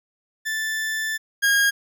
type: tone pair in turn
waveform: 40% pulse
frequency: 1760 / 1629.6 Hz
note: A6 / G#6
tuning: 0 / -33 cents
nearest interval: minor second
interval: 133 cents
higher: first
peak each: -23 / -15 dBFS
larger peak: second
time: 0.45-1.18 / 1.42-1.71 s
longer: first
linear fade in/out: 20 ms
effects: none